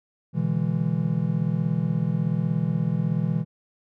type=chord; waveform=triangle; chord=E dominant seventh; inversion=second; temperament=just; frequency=123.61 / 148.33 / 164.81 / 206 Hz; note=B2 / D3 / E3 / G#3; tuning=+2 / +18 / 0 / -14 cents; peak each=-26 / -28 / -22 / -28 dBFS; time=0.33-3.45 s; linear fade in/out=50 ms; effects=none